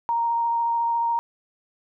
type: tone with vibrato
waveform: sine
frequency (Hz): 932.3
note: A#5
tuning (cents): 0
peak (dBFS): -20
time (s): 0.09-1.19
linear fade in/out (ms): 0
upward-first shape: sine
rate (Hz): 14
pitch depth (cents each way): 10
effects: none